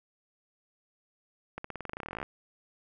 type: accelerating click train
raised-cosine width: 0.5 ms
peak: -22 dBFS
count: 21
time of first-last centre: 1.58-2.229 s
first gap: 64 ms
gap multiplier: 0.92
effects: none